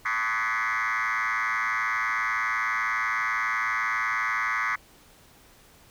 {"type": "tone with frequency modulation", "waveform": "sine", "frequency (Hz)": 1599, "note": "G6", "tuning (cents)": 34, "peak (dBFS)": -22, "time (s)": [0.05, 4.76], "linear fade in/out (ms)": 10, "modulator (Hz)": 112, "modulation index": 4.9, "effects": ["tanh soft clip ceiling -22 dBFS", "pink hiss -55 dBFS RMS until 5.9 s"]}